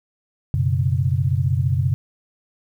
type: chord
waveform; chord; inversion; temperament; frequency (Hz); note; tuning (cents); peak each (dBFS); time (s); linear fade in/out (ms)
sine; F# suspended fourth; none; equal; 92.5 / 123.47 / 138.59; F#2 / B2 / C#3; 0 / 0 / 0; -21; 0.54-1.94; 0
effects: 9-bit